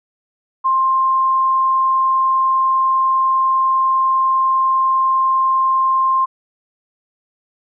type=tone; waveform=sine; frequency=1055 Hz; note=C6; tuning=14 cents sharp; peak=-12 dBFS; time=0.64-6.26 s; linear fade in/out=20 ms; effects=none